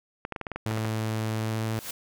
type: clicks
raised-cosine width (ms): 0.5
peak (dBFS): -17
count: 10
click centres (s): 0.251 / 0.323 / 0.362 / 0.413 / 0.468 / 0.517 / 0.56 / 0.712 / 0.775 / 0.851
type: tone with pitch glide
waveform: sawtooth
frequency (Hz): 110 to 111.09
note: A2 to A2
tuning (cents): 0 to +17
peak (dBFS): -23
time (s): 0.66-1.79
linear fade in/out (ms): 0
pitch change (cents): +17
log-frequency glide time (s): 1.37-1.64
type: noise with exponential growth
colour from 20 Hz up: white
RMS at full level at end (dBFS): -32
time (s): 1.62-1.91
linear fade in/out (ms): 5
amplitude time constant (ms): 62
effects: none